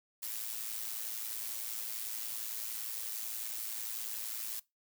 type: noise with amplitude modulation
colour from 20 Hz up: blue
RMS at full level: -37 dBFS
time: 0.22-4.6 s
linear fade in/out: 10 ms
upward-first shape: sine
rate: 111 Hz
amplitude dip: 60%
effects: noise-tail reverb RT60 0.2 s tail -21 dB re dry